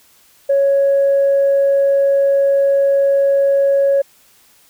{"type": "tone", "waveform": "sine", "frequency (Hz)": 554.4, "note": "C#5", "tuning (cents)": 0, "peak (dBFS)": -9, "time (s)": [0.49, 4.02], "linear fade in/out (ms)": 10, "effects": ["tanh soft clip ceiling -7 dBFS", "white hiss -51 dBFS RMS until 4.69 s"]}